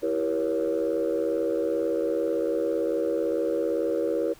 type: chord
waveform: sine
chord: E diminished seventh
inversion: none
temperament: equal with one note detuned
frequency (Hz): 329.6 / 392 / 476.5 / 554.4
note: E4 / G4 / Bb4 / Db5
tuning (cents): 0 / 0 / +38 / 0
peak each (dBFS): -28 / -30 / -26 / -28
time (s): 0.02-4.34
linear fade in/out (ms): 20
effects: tanh soft clip ceiling -17 dBFS + pink hiss -53 dBFS RMS until 4.39 s